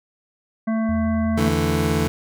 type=harmonic tone; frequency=222.4 Hz; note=A3; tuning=19 cents sharp; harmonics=1 / 3 / 5 / 7 / 9; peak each=-19 / -29 / -35 / -39 / -40 dBFS; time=0.67-1.49 s; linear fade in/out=10 ms
type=tone with vibrato; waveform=sine; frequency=82.9 Hz; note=E2; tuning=10 cents sharp; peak=-25 dBFS; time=0.89-2.08 s; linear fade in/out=0 ms; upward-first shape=sine; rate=5.7 Hz; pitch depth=22 cents each way
type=chord; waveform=25% pulse; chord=D suspended second; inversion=none; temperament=just; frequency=146.83 / 165.19 / 220.2 Hz; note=D3 / E3 / A3; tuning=0 / +4 / +2 cents; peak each=-20 dBFS; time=1.37-2.08 s; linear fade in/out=10 ms
effects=none